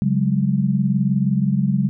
sine chord, C# suspended fourth, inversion none, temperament equal with one note detuned, 138.59 / 185 / 204.1 Hz, C#3 / F#3 / G#3, 0 / 0 / -30 cents, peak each -20 dBFS, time 0.02-1.89 s, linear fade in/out 0 ms, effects none

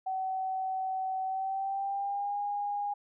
sine tone with pitch glide, 758 to 817.1 Hz, F#5 to G#5, +42 to -28 cents, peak -30 dBFS, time 0.06-2.94 s, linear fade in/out 10 ms, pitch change +130 cents, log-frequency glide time 1.24-2.39 s, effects none

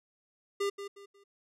square tone with echo, 400.6 Hz, G4, 38 cents sharp, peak -29 dBFS, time 0.6-0.7 s, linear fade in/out 10 ms, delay 180 ms, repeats 3, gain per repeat -10 dB, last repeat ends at 1.24 s, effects low-pass 9000 Hz 12 dB/octave

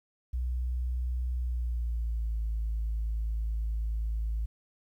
sine tone with pitch glide, 61.74 to 54.69 Hz, B1 to A1, 0 to -10 cents, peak -27 dBFS, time 0.33-4.46 s, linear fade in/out 10 ms, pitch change -210 cents, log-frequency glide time 1.35-2.4 s, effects tanh soft clip ceiling -25 dBFS + 11-bit

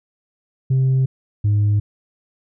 sine tone pair in turn, 131.7 / 103.66 Hz, C3 / G#2, +12 / -3 cents, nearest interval major third, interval 415 cents, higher first, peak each -11 dBFS, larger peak neither, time 0.7-1.06 / 1.44-1.8 s, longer neither, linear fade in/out 10 ms, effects tanh soft clip ceiling -12 dBFS

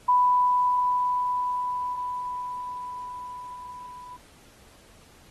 sine tone with level ramp, 992 Hz, B5, 7 cents sharp, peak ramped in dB -16 to -40 dBFS, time 0.08-4.17 s, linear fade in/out 10 ms, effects pink hiss -55 dBFS RMS until 5.3 s + AAC 32 kbps

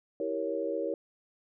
sine chord, E diminished seventh, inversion none, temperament equal with one note detuned, 326.6 / 392 / 466.2 / 554.4 Hz, E4 / G4 / Bb4 / Db5, -16 / 0 / 0 / 0 cents, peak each -36 / -37 / -34 / -34 dBFS, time 0.2-0.94 s, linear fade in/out 2 ms, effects none

